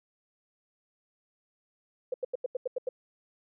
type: tone bursts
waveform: sine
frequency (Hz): 507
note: B4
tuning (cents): +45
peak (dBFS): -27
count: 8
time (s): 2.12-2.89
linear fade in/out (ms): 5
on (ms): 21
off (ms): 86
effects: none